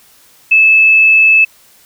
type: tone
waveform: sine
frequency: 2613 Hz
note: E7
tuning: 16 cents flat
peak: -4 dBFS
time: 0.51-1.45 s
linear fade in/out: 10 ms
effects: white hiss -46 dBFS RMS until 1.85 s